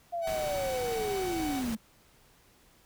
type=linear sweep; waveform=sine; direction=down; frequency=700 to 211.5 Hz; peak=-30 dBFS; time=0.12-1.77 s; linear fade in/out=20 ms
type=tone; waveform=45% pulse; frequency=753 Hz; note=F#5; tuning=30 cents sharp; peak=-36 dBFS; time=0.21-1.63 s; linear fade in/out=50 ms
type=noise; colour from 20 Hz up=pink; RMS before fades=-40 dBFS; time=0.27-1.75 s; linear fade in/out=2 ms
effects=pink hiss -62 dBFS RMS until 2.85 s